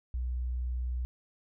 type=tone; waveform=sine; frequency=61.74 Hz; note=B1; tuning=in tune; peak=-30 dBFS; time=0.14-1.05 s; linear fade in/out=0 ms; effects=none